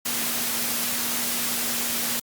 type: tone in noise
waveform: sine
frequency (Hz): 237.4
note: A#3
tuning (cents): +32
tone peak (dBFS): -37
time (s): 0.05-2.2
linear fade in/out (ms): 10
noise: white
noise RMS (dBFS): -26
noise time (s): 0.05-2.2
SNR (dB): -14
effects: high-pass 100 Hz 12 dB/octave + Opus 48 kbps